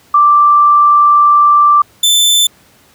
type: tone pair in turn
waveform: sine / sawtooth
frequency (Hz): 1174.7 / 3533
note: D6 / A7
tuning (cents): 0 / +6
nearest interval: octave + perfect fifth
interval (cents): 1906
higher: second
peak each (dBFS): -4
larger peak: neither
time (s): 0.14-1.82 / 2.03-2.47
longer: first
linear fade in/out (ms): 5
effects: pink hiss -47 dBFS RMS until 2.94 s + high-pass 80 Hz 12 dB/octave